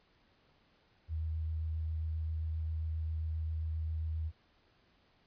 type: tone with vibrato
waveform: sine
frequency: 79.6 Hz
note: D#2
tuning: 40 cents sharp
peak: -33 dBFS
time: 1.08-4.32 s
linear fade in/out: 50 ms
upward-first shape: sine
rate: 7.5 Hz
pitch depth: 12 cents each way
effects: pink hiss -69 dBFS RMS until 5.26 s + resampled to 11025 Hz